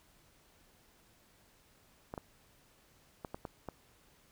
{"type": "clicks", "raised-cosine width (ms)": 1, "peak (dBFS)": -26, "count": 6, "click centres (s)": [2.139, 2.178, 3.248, 3.345, 3.452, 3.687], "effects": ["pink hiss -66 dBFS RMS until 4.31 s"]}